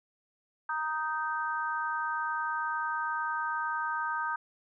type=harmonic tone; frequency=311.1 Hz; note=D#4; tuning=in tune; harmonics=3 / 4 / 5; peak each=-34 / -34 / -34 dBFS; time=0.69-4.36 s; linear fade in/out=5 ms; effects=none